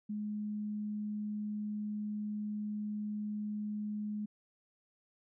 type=tone; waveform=sine; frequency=210 Hz; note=G#3; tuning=19 cents sharp; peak=-35 dBFS; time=0.09-4.26 s; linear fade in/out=10 ms; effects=none